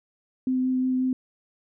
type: tone with vibrato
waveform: sine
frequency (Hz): 256.9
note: C4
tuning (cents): -32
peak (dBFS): -21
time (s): 0.47-1.13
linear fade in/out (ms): 2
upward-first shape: sine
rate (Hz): 5.6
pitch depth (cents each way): 9
effects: none